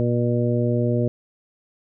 harmonic tone, 120 Hz, B2, 49 cents flat, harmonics 1 / 2 / 3 / 4 / 5, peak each -21 / -24 / -26 / -27 / -28 dBFS, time 0-1.08 s, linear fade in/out 0 ms, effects none

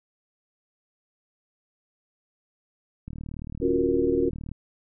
click train, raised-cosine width 5 ms, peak -24 dBFS, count 56, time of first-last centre 3.08-4.516 s, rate 38.3 Hz
sine chord, Gb major seventh, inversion second, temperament equal, 277.2 / 349.2 / 370 / 466.2 Hz, Db4 / F4 / Gb4 / Bb4, 0 / 0 / 0 / 0 cents, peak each -26 dBFS, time 3.61-4.3 s, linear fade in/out 20 ms
effects none

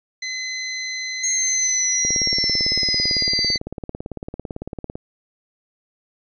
20% pulse tone, 2038 Hz, C7, 46 cents flat, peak -20 dBFS, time 0.22-3.58 s, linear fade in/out 5 ms
sine exponential sweep, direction down, 6510 to 4568 Hz, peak -18 dBFS, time 1.23-3.57 s, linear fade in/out 10 ms
click train, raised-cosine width 2 ms, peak -16 dBFS, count 53, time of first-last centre 2.05-4.955 s, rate 17.9 Hz
effects resampled to 16000 Hz

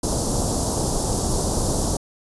pink band-stop noise, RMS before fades -22 dBFS, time 0.03-1.97 s, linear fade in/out 5 ms, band 920 to 5200 Hz, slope 24 dB/octave, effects resampled to 24000 Hz

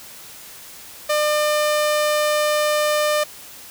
sawtooth tone, 600 Hz, D5, 37 cents sharp, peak -13 dBFS, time 1.09-3.24 s, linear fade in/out 10 ms, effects white hiss -40 dBFS RMS until 3.7 s

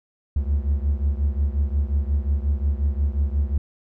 triangle beating tone pair, 69.3 / 74.9 Hz, C#2 / D2, 0 / +35 cents, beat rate 5.6 Hz, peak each -19 / -22 dBFS, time 0.36-3.58 s, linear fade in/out 5 ms, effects none

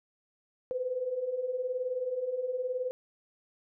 sine beating tone pair, 489.7 / 508.7 Hz, B4 / C5, -15 / -49 cents, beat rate 19 Hz, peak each -37 / -31 dBFS, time 0.71-2.91 s, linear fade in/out 0 ms, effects none

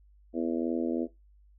harmonic tone, 82.8 Hz, E2, 8 cents sharp, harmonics 3 / 4 / 5 / 6 / 7 / 8, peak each -31 / -31 / -38 / -37 / -40 / -41 dBFS, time 0.33-1.08 s, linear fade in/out 50 ms, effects noise-tail reverb RT60 0.2 s tail -18 dB re dry + added 50 Hz sine -56 dBFS peak until 1.58 s

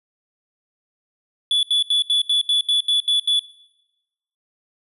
triangle tone bursts, 3437 Hz, A7, 41 cents flat, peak -14 dBFS, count 10, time 1.51-3.394 s, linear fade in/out 2 ms, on 120 ms, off 76 ms, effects noise-tail reverb RT60 1.0 s tail -20 dB re dry + resampled to 32000 Hz

